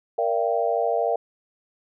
sine chord, G minor seventh, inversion first, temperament equal with one note detuned, 466.2 / 587.3 / 680.5 / 784 Hz, Bb4 / D5 / F5 / G5, 0 / 0 / -45 / 0 cents, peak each -25 / -27 / -24 / -28 dBFS, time 0.18-1.16 s, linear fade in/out 5 ms, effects none

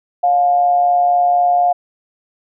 sine tone with amplitude modulation, 710 Hz, F5, 28 cents sharp, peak -8 dBFS, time 0.23-1.73 s, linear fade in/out 10 ms, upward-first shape sine, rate 144 Hz, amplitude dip 45%, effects none

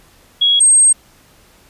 sine tone pair in turn, 3322 / 8407 Hz, G#7 / C9, 0 / +7 cents, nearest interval octave + major third, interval 1607 cents, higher second, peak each -9 / -6 dBFS, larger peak second, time 0.41-0.6 / 0.6-0.93 s, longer second, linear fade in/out 10 ms, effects pink hiss -49 dBFS RMS until 1.69 s + resampled to 32000 Hz

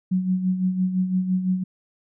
sine tone with tremolo, 185 Hz, F#3, in tune, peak -17 dBFS, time 0.11-1.64 s, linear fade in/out 10 ms, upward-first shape sine, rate 5.9 Hz, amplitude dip 60%, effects none

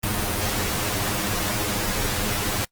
pink noise with comb filter, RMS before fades -25 dBFS, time 0.03-2.65 s, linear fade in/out 5 ms, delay 9.7 ms, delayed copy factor +0.8, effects noise-tail reverb RT60 0.1 s tail -24 dB re dry + Opus 32 kbps

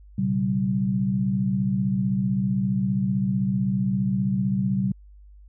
sine tone cluster, 120.9 / 136.3 / 192.5 Hz, B2 / C#3 / G3, -36 / -29 / -31 cents, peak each -28 / -28 / -22 dBFS, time 0.18-4.92 s, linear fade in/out 5 ms, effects added 50 Hz sine -45 dBFS peak until 5.48 s

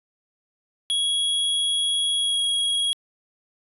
square tone with pitch glide, 3326 to 3307 Hz, G#7 to G#7, +2 to -8 cents, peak -21 dBFS, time 0.9-2.93 s, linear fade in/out 0 ms, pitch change -10 cents, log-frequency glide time 2.16-2.4 s, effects resampled to 32000 Hz

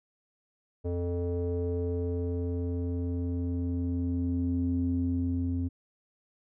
square tone with low-pass filter sweep, 87.31 Hz, F2, in tune, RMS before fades -30 dBFS, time 0.84-5.69 s, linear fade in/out 20 ms, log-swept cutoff 500 to 230 Hz, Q 4.4, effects none

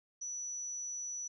sine tone, 5920 Hz, F#8, in tune, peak -38 dBFS, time 0.21-1.28 s, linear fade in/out 10 ms, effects none

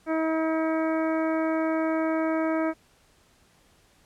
harmonic tone, 320 Hz, D#4, 49 cents sharp, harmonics 1 / 2 / 3 / 4 / 5 / 6 / 7, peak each -25 / -28 / -36 / -35 / -38 / -44 / -40 dBFS, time 0.06-2.74 s, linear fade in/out 50 ms, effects pink hiss -61 dBFS RMS until 4.05 s + low-pass 11000 Hz 12 dB/octave

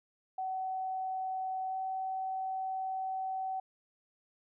sine tone with pitch glide, 755 to 759.8 Hz, F#5 to F#5, +35 to +46 cents, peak -33 dBFS, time 0.38-3.6 s, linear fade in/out 5 ms, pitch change +11 cents, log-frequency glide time 1.68-1.75 s, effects none

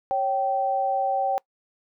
sine tone pair together, 551 / 775.4 Hz, C#5 / G5, -11 / -19 cents, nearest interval tritone, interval 592 cents, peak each -27 / -22 dBFS, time 0.11-1.38 s, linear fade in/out 0 ms, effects noise-tail reverb RT60 0.1 s tail -24 dB re dry

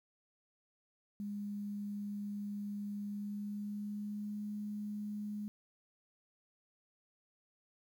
sine tone with pitch glide, 204.5 to 208.4 Hz, G#3 to G#3, -26 to +6 cents, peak -38 dBFS, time 1.2-5.48 s, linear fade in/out 0 ms, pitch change +32 cents, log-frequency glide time 3.06-4.4 s, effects 11-bit

